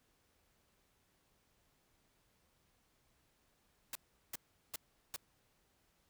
white noise bursts, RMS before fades -42 dBFS, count 4, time 3.93-5.162 s, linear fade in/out 2 ms, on 23 ms, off 380 ms, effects pink hiss -75 dBFS RMS until 6.09 s

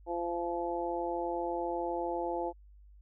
harmonic tone, 172.2 Hz, F3, 24 cents flat, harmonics 2 / 3 / 4 / 5, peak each -36 / -37 / -38 / -37 dBFS, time 0.06-2.53 s, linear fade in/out 50 ms, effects added 50 Hz sine -53 dBFS peak until 3.01 s

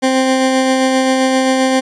20% pulse tone with tremolo, 261.8 Hz, C4, 1 cent sharp, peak -5 dBFS, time 0.02-1.81 s, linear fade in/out 20 ms, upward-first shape sine, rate 7.6 Hz, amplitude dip 25%, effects resampled to 22050 Hz

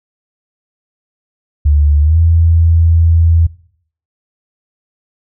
sine tone with pitch glide, 73.42 to 82.89 Hz, D2 to E2, 0 to +10 cents, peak -6 dBFS, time 1.65-3.47 s, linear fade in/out 10 ms, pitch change +210 cents, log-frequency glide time 2.01-2.18 s, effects noise-tail reverb RT60 0.6 s tail -20 dB re dry

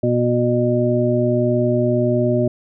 harmonic tone, 121.5 Hz, B2, 28 cents flat, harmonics 1 / 2 / 3 / 5, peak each -20 / -20 / -20 / -20 dBFS, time 0.03-2.48 s, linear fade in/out 5 ms, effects none

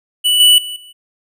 square tone with level steps, 2963 Hz, F#7, 2 cents sharp, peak -11 / -6 / -24 / -37 dBFS, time 0.24-0.93 s, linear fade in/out 20 ms, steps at 0.4 / 0.58 / 0.76 s, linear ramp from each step 2 ms, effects none

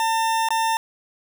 40% pulse tone with dropouts, 900 Hz, A5, 39 cents sharp, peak -18 dBFS, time 0-0.77 s, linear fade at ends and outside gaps 1 ms, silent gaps 0.487-0.505 s, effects none

